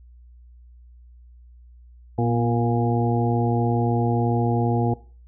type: harmonic tone with a mistuned harmonic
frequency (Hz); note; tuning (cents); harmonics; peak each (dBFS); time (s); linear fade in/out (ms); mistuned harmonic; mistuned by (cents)
117.7; A#2; +17; 1 / 2 / 3 / 4 / 6 / 7; -22 / -25 / -27 / -28 / -30 / -30; 2.18-4.94; 5; 2; +38
effects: noise-tail reverb RT60 0.4 s tail -19 dB re dry + added 60 Hz sine -45 dBFS peak until 5.27 s